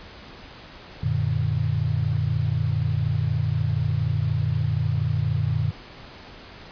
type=chord; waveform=sine; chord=Gb augmented; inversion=none; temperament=equal with one note detuned; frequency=92.5 / 116.54 / 149.4 Hz; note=Gb2 / Bb2 / D3; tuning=0 / 0 / +30 cents; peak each=-26 / -24 / -25 dBFS; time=1.03-5.71 s; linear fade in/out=5 ms; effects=pink hiss -43 dBFS RMS until 6.71 s + resampled to 11025 Hz